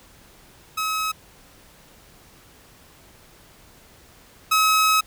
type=tone pair in turn; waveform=sawtooth; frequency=1280 / 1280 Hz; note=D#6 / D#6; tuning=+49 / +49 cents; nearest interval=unison; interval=0 cents; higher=neither; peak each=-19 / -12 dBFS; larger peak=second; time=0.77-1.12 / 4.51-5.01 s; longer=second; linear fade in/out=10 ms; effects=pink hiss -51 dBFS RMS until 5.06 s